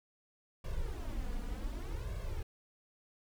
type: noise with flanger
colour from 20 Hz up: brown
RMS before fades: -38 dBFS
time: 0.64-2.43 s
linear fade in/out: 5 ms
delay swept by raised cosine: 1.8 to 4.2 ms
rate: 0.66 Hz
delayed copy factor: +0.9
effects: none